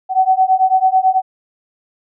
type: beating tone pair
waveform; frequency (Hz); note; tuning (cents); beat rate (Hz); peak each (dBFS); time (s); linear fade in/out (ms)
sine; 750 / 759.1; F#5 / F#5; +23 / +44; 9.1; -13; 0.09-1.22; 50
effects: none